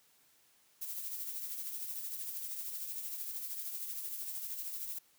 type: noise with tremolo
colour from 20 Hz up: violet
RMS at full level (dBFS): -39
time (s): 0.81-4.99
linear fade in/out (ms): 10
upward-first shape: triangle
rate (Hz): 13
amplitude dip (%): 50
effects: white hiss -68 dBFS RMS until 5.18 s + high-pass 80 Hz 12 dB/octave